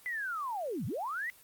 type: linear two-way sweep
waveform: sine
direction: down then up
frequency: 2028 to 94.2 to 2028 Hz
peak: -33 dBFS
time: 0.06-1.3 s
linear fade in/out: 0 ms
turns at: 0.86 s
effects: white hiss -58 dBFS RMS until 1.43 s + Opus 24 kbps